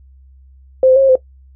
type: tone with pitch steps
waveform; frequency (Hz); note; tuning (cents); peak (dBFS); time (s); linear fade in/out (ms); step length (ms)
sine; 521 / 517 / 541 / 537 / 516; C5 / C5 / C#5 / C5 / C5; -7 / -21 / -42 / +45 / -24; -6; 0.83-1.155; 2; 65
effects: noise-tail reverb RT60 0.1 s tail -17 dB re dry + added 66 Hz sine -41 dBFS peak until 1.55 s